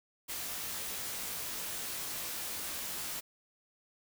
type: noise with comb filter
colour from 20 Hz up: white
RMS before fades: -39 dBFS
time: 0.28-3.21 s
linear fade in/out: 20 ms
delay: 19 ms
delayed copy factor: -0.65
effects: none